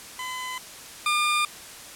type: tone pair in turn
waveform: 20% pulse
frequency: 1013 / 1204.7 Hz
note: B5 / D6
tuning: +44 / +44 cents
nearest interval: minor third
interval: 300 cents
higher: second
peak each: -26 / -16 dBFS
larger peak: second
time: 0.19-0.58 / 1.06-1.45 s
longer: neither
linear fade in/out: 2 ms
effects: white hiss -42 dBFS RMS until 1.95 s + low-pass 11000 Hz 12 dB/octave